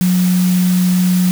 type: tone in noise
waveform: sine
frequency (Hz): 181.4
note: F#3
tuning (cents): -34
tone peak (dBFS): -10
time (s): 0.01-1.31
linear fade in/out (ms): 0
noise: white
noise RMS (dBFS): -26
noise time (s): 0.01-1.31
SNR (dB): +13
effects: none